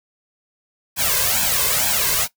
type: noise with flanger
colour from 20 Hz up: white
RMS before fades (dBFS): -19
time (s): 0.96-2.28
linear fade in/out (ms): 50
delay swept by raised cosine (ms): 1.2 to 1.96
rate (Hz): 2.2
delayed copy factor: +0.85
effects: noise-tail reverb RT60 0.1 s tail -17 dB re dry